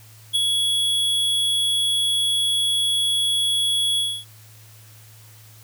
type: tone with ADSR envelope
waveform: square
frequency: 3360 Hz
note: G#7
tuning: 19 cents sharp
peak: -16 dBFS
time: 0.33-4.25 s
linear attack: 26 ms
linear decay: 12 ms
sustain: -3 dB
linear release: 270 ms
effects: added 109 Hz sine -46 dBFS peak until 5.63 s + white hiss -50 dBFS RMS until 5.63 s